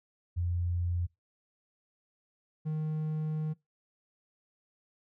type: tone pair in turn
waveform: sine / triangle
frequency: 87.31 / 155.17 Hz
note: F2 / D#3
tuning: 0 / -4 cents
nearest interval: minor seventh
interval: 996 cents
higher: second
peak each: -28 / -28 dBFS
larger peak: neither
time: 0.36-1.07 / 2.65-3.54 s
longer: second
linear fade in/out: 20 ms
effects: noise-tail reverb RT60 0.2 s tail -23 dB re dry